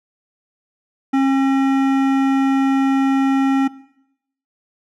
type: tone with hard clipping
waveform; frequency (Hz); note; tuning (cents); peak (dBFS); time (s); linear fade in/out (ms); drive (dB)
triangle; 270; C#4; -45; -15; 1.13-3.68; 10; 18
effects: noise-tail reverb RT60 0.8 s tail -20 dB re dry